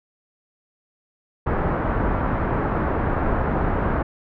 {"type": "low-pass noise", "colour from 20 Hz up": "pink", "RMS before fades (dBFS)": -22, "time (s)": [1.46, 4.03], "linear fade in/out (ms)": 10, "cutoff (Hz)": 1500, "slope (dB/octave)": 24, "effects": []}